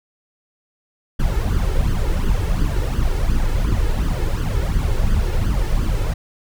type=noise with flanger; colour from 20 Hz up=brown; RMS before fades=-18 dBFS; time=1.19-6.14 s; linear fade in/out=10 ms; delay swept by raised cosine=0.63 to 2.33 ms; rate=2.8 Hz; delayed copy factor=+0.7; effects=none